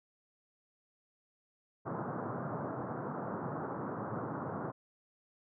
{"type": "band-pass noise", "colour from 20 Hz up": "pink", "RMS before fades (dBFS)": -39, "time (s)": [1.85, 4.72], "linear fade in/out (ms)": 20, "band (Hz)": [110, 1400], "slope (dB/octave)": 48, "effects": []}